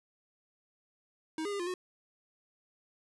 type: tone with pitch steps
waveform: square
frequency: 316.8 / 408.8 / 402.1 / 349.3 / 364.7 Hz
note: D#4 / G#4 / G4 / F4 / F#4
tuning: +31 / -27 / +44 / 0 / -25 cents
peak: -34 dBFS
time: 1.38-1.74 s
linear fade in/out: 2 ms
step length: 72 ms
effects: resampled to 24000 Hz